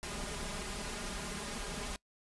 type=noise with comb filter; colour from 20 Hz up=pink; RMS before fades=-40 dBFS; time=0.03-1.96 s; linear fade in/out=0 ms; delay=4.9 ms; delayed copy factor=+0.7; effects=noise-tail reverb RT60 0.1 s tail -23 dB re dry + resampled to 24000 Hz